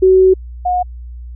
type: tone pair in turn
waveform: sine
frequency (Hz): 375.5 / 722.5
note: F#4 / F#5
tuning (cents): +26 / -41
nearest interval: major seventh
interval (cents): 1133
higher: second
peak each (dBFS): -5 / -12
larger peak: first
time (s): 0.02-0.34 / 0.65-0.83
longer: first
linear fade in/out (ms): 10
effects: added 60 Hz sine -27 dBFS peak until 1.35 s

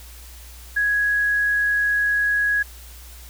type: tone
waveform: sine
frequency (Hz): 1665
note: G#6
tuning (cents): +4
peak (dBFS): -17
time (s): 0.76-2.63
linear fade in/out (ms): 10
effects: added 60 Hz sine -40 dBFS peak until 3.29 s + white hiss -45 dBFS RMS until 3.29 s

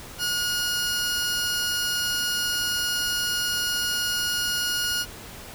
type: tone pair together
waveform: 15% pulse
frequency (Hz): 1441 / 5106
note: F#6 / D#8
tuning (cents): -46 / +44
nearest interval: octave + minor seventh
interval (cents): 2190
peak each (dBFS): -18 / -25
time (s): 0.18-5.06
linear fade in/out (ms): 50
effects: pink hiss -41 dBFS RMS until 5.54 s

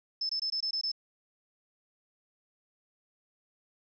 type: tone bursts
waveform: sine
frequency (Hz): 5250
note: E8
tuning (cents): -8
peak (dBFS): -29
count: 7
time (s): 0.21-0.917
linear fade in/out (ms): 5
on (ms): 83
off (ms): 21
effects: none

